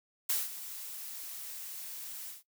blue noise with ADSR envelope, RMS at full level -29 dBFS, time 0.29-2.43 s, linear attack 8 ms, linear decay 190 ms, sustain -14 dB, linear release 150 ms, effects noise-tail reverb RT60 0.1 s tail -17 dB re dry

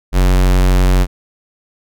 square tone, 46 Hz, F#1, 9 cents flat, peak -9 dBFS, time 0.12-1.07 s, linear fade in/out 50 ms, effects none

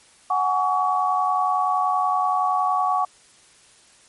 sine chord, F# suspended second, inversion none, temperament equal with one note detuned, 740 / 830.6 / 1131.4 Hz, F#5 / G#5 / C#6, 0 / 0 / +35 cents, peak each -22 / -26 / -21 dBFS, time 0.3-3.05 s, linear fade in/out 5 ms, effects white hiss -53 dBFS RMS until 4.08 s + MP3 48 kbps

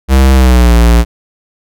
square tone with pitch glide, 66.2 to 58.3 Hz, C2 to A#1, +21 to +1 cents, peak -4 dBFS, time 0.08-1.05 s, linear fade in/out 50 ms, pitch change -220 cents, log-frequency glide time 0.33-0.75 s, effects none

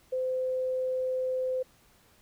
sine tone, 514 Hz, C5, 31 cents flat, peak -27 dBFS, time 0.12-1.63 s, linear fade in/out 10 ms, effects pink hiss -62 dBFS RMS until 2.21 s

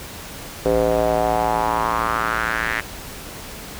square tone with band-pass filter sweep, 56.6 Hz, A1, 50 cents sharp, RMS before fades -20 dBFS, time 0.65-2.81 s, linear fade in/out 10 ms, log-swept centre 480 to 1900 Hz, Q 3.7, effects pink hiss -35 dBFS RMS until 3.79 s

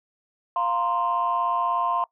sine chord, F suspended fourth, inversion none, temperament just, 698.5 / 931.3 / 1047.7 Hz, F5 / Bb5 / C6, 0 / -2 / +2 cents, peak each -27 / -27 / -23 dBFS, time 0.56-2.04 s, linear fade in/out 2 ms, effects noise-tail reverb RT60 0.1 s tail -21 dB re dry + tanh soft clip ceiling -14 dBFS

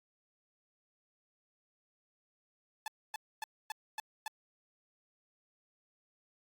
sawtooth tone bursts, 867 Hz, A5, 26 cents flat, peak -33 dBFS, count 6, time 2.86-4.28 s, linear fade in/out 2 ms, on 20 ms, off 260 ms, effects AAC 64 kbps

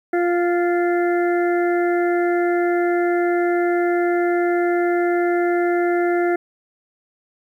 harmonic tone with a mistuned harmonic, 349.2 Hz, F4, in tune, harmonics 1 / 2 / 4 / 5 / 6, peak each -17 / -23 / -29 / -31 / -33 dBFS, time 0.13-6.36 s, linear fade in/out 5 ms, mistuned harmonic 6, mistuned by -19 cents, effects 9-bit

